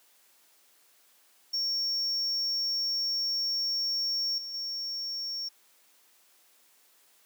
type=tone with level steps; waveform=triangle; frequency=5500 Hz; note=F8; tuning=27 cents flat; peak=-26 / -35 / -31 dBFS; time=1.53-5.49 s; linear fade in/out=10 ms; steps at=4.38 / 4.54 s; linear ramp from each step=2 ms; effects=white hiss -63 dBFS RMS until 7.25 s + high-pass 300 Hz 12 dB/octave